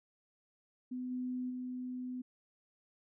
sine tone with level steps, 251.8 Hz, B3, 34 cents sharp, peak -37 / -35 / -38 dBFS, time 0.91-2.22 s, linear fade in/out 10 ms, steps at 1.1 / 1.49 s, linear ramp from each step 20 ms, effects none

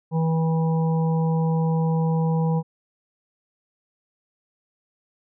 harmonic tone, 162.2 Hz, E3, 28 cents flat, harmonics 1 / 3 / 5 / 6, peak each -19 / -29 / -33 / -35 dBFS, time 0.11-2.63 s, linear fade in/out 50 ms, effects none

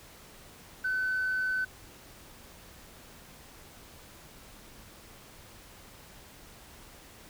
sine tone, 1515 Hz, F#6, 40 cents sharp, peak -26 dBFS, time 0.84-1.65 s, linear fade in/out 10 ms, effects tanh soft clip ceiling -24 dBFS + pink hiss -52 dBFS RMS until 7.29 s

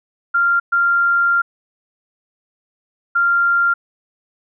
sine tone bursts at uneven times, 1390 Hz, F6, 9 cents flat, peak -12 dBFS, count 3, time 0.34-0.6 / 0.72-1.42 / 3.15-3.74 s, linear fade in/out 10 ms, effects none

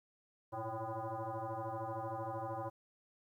sine tone with frequency modulation, 118 Hz, A#2, 22 cents sharp, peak -38 dBFS, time 0.52-2.7 s, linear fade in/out 20 ms, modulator 223 Hz, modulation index 4.4, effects 12-bit

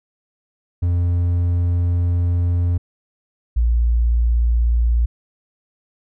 triangle / sine tone pair in turn, 87.31 / 58.27 Hz, F2 / A#1, 0 / 0 cents, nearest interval perfect fifth, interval 700 cents, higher first, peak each -13 dBFS, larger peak neither, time 0.82-2.78 / 3.56-5.06 s, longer first, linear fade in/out 10 ms, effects none

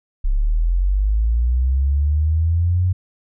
sine linear sweep, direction up, 32.7 to 92.5 Hz, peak -14 dBFS, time 0.24-2.93 s, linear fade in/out 10 ms, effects none

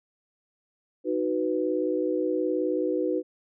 sine chord, B major, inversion first, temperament equal with one note detuned, 311.1 / 370 / 495.3 Hz, D#4 / F#4 / B4, 0 / 0 / +5 cents, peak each -28 dBFS, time 1.04-3.23 s, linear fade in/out 50 ms, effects none

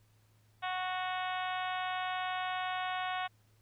harmonic tone, 368.5 Hz, F#4, 7 cents flat, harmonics 2 / 3 / 4 / 5 / 6 / 7 / 8 / 9 / 10, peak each -36 / -40 / -42 / -44 / -46 / -47 / -48 / -49 / -50 dBFS, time 0.62-3.28 s, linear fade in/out 20 ms, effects added 107 Hz sine -65 dBFS peak until 3.61 s + pink hiss -72 dBFS RMS until 3.61 s

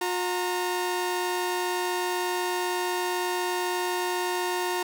sawtooth tone pair together, 359.2 / 922 Hz, F4 / A#5, +49 / -19 cents, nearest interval octave + major third, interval 1632 cents, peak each -24 / -26 dBFS, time 0.01-4.83 s, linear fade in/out 5 ms, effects none

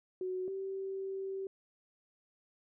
sine tone pair in turn, 370 / 386.2 Hz, F#4 / G4, 0 / -26 cents, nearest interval minor second, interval 74 cents, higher second, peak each -34 / -36 dBFS, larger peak first, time 0.21-0.48 / 0.48-1.47 s, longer second, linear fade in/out 2 ms, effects none

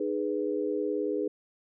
sine chord, G# minor, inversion second, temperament equal with one note detuned, 305.4 / 415.3 / 493.9 Hz, D#4 / G#4 / B4, -32 / 0 / 0 cents, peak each -32 / -30 / -33 dBFS, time 0-1.28 s, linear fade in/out 5 ms, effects none

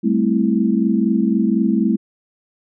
sine chord, A minor seventh, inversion third, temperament equal, 196 / 220 / 261.6 / 329.6 Hz, G3 / A3 / C4 / E4, 0 / 0 / 0 / 0 cents, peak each -19 / -17 / -22 / -21 dBFS, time 0.03-1.97 s, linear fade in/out 20 ms, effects none

